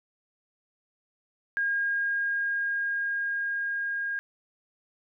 sine tone with level ramp, 1623 Hz, G#6, 40 cents flat, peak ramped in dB -24 to -28 dBFS, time 1.57-4.19 s, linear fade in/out 0 ms, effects none

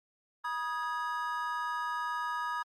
triangle chord, G# minor, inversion first, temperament equal with one note detuned, 966.3 / 1244.5 / 1661.2 Hz, B5 / D#6 / G#6, -38 / 0 / 0 cents, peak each -34 / -34 / -37 dBFS, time 0.44-2.63 s, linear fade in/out 10 ms, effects Opus 32 kbps

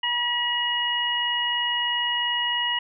harmonic tone, 963 Hz, B5, 44 cents flat, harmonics 1 / 2 / 3, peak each -29 / -28 / -24 dBFS, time 0.03-2.79 s, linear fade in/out 5 ms, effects none

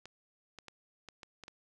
clicks, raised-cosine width 0.2 ms, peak -30 dBFS, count 7, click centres 0.056 / 0.587 / 0.683 / 1.087 / 1.232 / 1.437 / 1.481 s, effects none

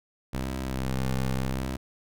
20% pulse ring-modulated tone, 65.41 Hz, C2, in tune, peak -19 dBFS, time 0.33-1.77 s, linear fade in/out 10 ms, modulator 65 Hz, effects none

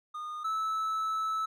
triangle tone pair in turn, 1225 / 1306.6 Hz, D#6 / E6, -27 / -16 cents, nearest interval minor second, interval 111 cents, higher second, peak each -34 / -27 dBFS, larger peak second, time 0.14-0.44 / 0.44-1.46 s, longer second, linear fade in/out 10 ms, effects none

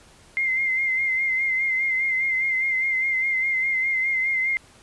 sine tone with vibrato, 2093 Hz, C7, in tune, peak -20 dBFS, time 0.37-4.57 s, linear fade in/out 0 ms, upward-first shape sine, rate 4.9 Hz, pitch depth 38 cents each way, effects pink hiss -52 dBFS RMS until 4.82 s + resampled to 24000 Hz

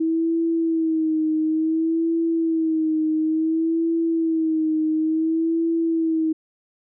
sine tone with vibrato, 321.7 Hz, E4, 42 cents flat, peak -18 dBFS, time 0-6.33 s, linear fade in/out 10 ms, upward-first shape sine, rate 0.57 Hz, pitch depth 50 cents each way, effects none

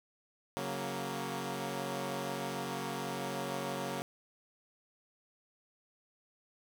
10% pulse chord, F# major, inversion second, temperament equal, 138.59 / 185 / 233.1 Hz, C#3 / F#3 / A#3, 0 / 0 / 0 cents, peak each -32 dBFS, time 0.57-4.02 s, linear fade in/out 0 ms, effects none

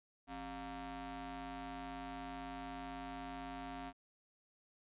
sawtooth ring-modulated tone, 220 Hz, A3, in tune, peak -37 dBFS, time 0.27-3.93 s, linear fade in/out 50 ms, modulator 489 Hz, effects resampled to 8000 Hz

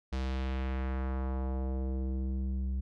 square tone with low-pass filter sweep, 65.41 Hz, C2, in tune, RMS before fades -33 dBFS, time 0.12-2.81 s, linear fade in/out 10 ms, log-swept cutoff 5200 to 140 Hz, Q 1.2, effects none

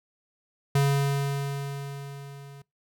square tone with level ramp, 140 Hz, C#3, 18 cents sharp, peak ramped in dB -19 to -44 dBFS, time 0.75-2.62 s, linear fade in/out 5 ms, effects noise-tail reverb RT60 0.2 s tail -24 dB re dry

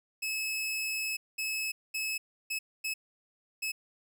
sawtooth tone bursts at uneven times, 2589 Hz, E7, 32 cents flat, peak -28 dBFS, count 6, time 0.22-1.17 / 1.38-1.72 / 1.94-2.18 / 2.5-2.59 / 2.84-2.94 / 3.62-3.72 s, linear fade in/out 10 ms, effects none

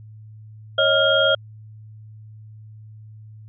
sine tone cluster, 550 / 630 / 1402 / 3250 Hz, C#5 / D#5 / F6 / G#7, -14 / +21 / +6 / -38 cents, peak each -20 dBFS, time 0.78-1.35 s, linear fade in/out 5 ms, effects added 108 Hz sine -39 dBFS peak until 3.48 s

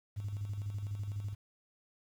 sine tone with tremolo, 102 Hz, G#2, 31 cents flat, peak -33 dBFS, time 0.16-1.35 s, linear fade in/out 20 ms, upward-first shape square, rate 12 Hz, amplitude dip 50%, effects tanh soft clip ceiling -29 dBFS + 10-bit

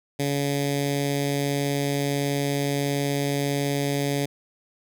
10% pulse tone with notch filter, 141.5 Hz, C#3, 36 cents sharp, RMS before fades -25 dBFS, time 0.19-4.26 s, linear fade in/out 10 ms, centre 1100 Hz, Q 0.7, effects none

